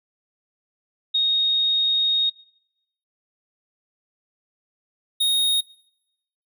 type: tone pair in turn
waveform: sine / square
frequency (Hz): 3729 / 3729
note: A#7 / A#7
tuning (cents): 0 / 0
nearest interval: unison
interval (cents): 0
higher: neither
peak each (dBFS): -17 / -18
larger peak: first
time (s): 1.14-2.3 / 5.2-5.61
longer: first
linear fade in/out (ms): 10
effects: noise-tail reverb RT60 0.9 s tail -24 dB re dry